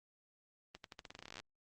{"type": "accelerating click train", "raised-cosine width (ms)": 0.2, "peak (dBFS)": -30, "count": 19, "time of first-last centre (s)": [0.75, 1.4], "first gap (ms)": 92, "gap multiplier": 0.87, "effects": ["Opus 32 kbps"]}